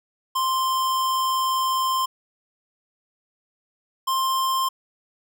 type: tone pair in turn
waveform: square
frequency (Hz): 1046.5 / 1052.6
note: C6 / C6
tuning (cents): 0 / +10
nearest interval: unison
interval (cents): 10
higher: second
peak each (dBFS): -21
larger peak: neither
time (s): 0.35-2.06 / 4.07-4.69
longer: first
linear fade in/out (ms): 10
effects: none